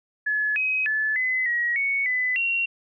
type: tone with pitch steps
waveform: sine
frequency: 1708 / 2533 / 1732 / 2026 / 1904 / 2220 / 2005 / 2744 Hz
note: G#6 / D#7 / A6 / B6 / A#6 / C#7 / B6 / F7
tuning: +48 / +30 / -28 / +44 / +36 / +2 / +26 / -31 cents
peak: -21 dBFS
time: 0.26-2.66 s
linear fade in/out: 10 ms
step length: 300 ms
effects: none